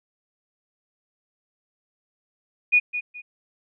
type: tone with echo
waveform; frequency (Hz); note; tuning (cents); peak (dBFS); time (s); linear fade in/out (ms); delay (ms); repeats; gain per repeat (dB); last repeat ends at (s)
sine; 2459; D#7; -21; -13; 2.72-2.8; 20; 210; 2; -11; 3.22
effects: none